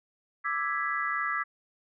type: chord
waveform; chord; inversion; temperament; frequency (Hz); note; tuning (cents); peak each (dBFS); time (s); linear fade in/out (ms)
sine; E dominant seventh; third; equal; 1174.7 / 1318.5 / 1661.2 / 1975.5; D6 / E6 / G#6 / B6; 0 / 0 / 0 / 0; -33; 0.44-1.44; 20
effects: none